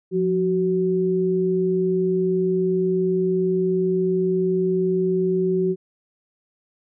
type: tone pair together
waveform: sine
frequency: 177.2 / 374.4 Hz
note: F3 / F#4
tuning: +25 / +20 cents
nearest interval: octave + minor second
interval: 1295 cents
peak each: -23 / -19 dBFS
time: 0.11-5.76 s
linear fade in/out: 50 ms
effects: none